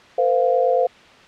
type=chord; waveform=sine; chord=Bb suspended second; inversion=none; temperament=equal with one note detuned; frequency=466.2 / 515.2 / 698.5 Hz; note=Bb4 / C5 / F5; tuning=0 / -27 / 0 cents; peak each=-22 / -17 / -20 dBFS; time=0.18-0.87 s; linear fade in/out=5 ms; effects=white hiss -46 dBFS RMS until 1.27 s + low-pass 3000 Hz 12 dB/octave